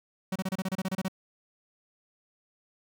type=tone bursts; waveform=45% pulse; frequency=188.7 Hz; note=F#3; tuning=34 cents sharp; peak=-28 dBFS; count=12; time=0.32-1.083 s; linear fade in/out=5 ms; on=37 ms; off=29 ms; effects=none